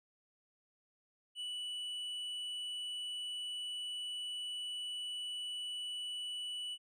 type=tone with hard clipping; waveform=triangle; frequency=2960 Hz; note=F#7; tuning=in tune; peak=-40 dBFS; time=1.35-6.78 s; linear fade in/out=50 ms; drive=7 dB; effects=none